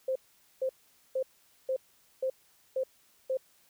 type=tone bursts; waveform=sine; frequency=523.3 Hz; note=C5; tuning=in tune; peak=-27 dBFS; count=7; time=0.08-3.372 s; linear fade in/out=5 ms; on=76 ms; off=460 ms; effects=white hiss -65 dBFS RMS until 3.69 s